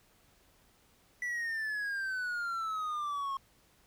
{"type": "exponential sweep", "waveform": "triangle", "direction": "down", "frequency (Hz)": [1975.5, 1078], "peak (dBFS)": -31, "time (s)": [1.22, 3.37], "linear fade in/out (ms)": 2, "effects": ["pink hiss -66 dBFS RMS until 3.86 s"]}